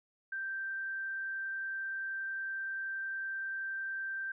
sine tone with frequency modulation, 1568 Hz, G6, in tune, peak -35 dBFS, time 0.32-4.32 s, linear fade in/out 5 ms, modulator 30.6 Hz, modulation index 0.2, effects none

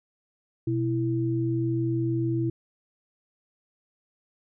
sine tone pair together, 123.95 / 330.9 Hz, B2 / E4, +7 / +7 cents, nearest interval octave + perfect fourth, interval 1700 cents, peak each -26 dBFS, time 0.67-2.5 s, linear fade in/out 5 ms, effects none

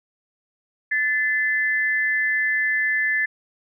sine tone pair together, 1748 / 2038 Hz, A6 / C7, -12 / -46 cents, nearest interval minor third, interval 266 cents, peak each -20 / -24 dBFS, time 0.91-3.26 s, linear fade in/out 10 ms, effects none

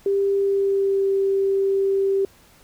sine tone with pitch glide, 396.1 to 390.9 Hz, G4 to G4, +18 to -5 cents, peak -17 dBFS, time 0.06-2.25 s, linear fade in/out 2 ms, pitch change -23 cents, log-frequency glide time 0.39-1.1 s, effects pink hiss -53 dBFS RMS until 2.63 s

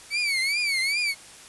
30% pulse tone with vibrato, 2251 Hz, C#7, 26 cents sharp, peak -20 dBFS, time 0.1-1.15 s, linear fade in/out 50 ms, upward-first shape triangle, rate 2.5 Hz, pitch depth 160 cents each way, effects white hiss -46 dBFS RMS until 1.48 s + resampled to 24000 Hz

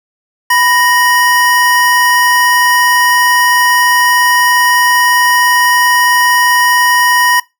square tone pair together, 987.8 / 1864.7 Hz, B5 / A#6, 0 / 0 cents, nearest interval major seventh, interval 1100 cents, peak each -11 dBFS, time 0.5-7.4 s, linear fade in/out 5 ms, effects noise-tail reverb RT60 0.2 s tail -20 dB re dry

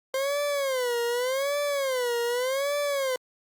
40% pulse tone with vibrato, 523.3 Hz, C5, in tune, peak -24 dBFS, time 0.14-3.16 s, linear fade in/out 2 ms, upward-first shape sine, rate 0.85 Hz, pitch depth 180 cents each way, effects Opus 48 kbps

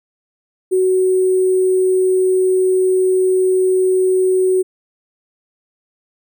sine tone with sample-and-hold, 372.6 Hz, F#4, 12 cents sharp, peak -11 dBFS, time 0.71-4.63 s, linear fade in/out 20 ms, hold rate 8820 Hz, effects none

